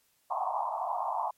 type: band-pass noise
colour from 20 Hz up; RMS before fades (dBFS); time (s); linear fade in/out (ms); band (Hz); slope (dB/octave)
white; -32; 0.3-1.31; 10; 650 to 1100; 96
effects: white hiss -70 dBFS RMS until 1.37 s + MP3 64 kbps